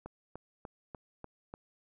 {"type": "click train", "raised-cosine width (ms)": 1, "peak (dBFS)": -29, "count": 6, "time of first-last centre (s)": [0.06, 1.539], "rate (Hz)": 3.38, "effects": []}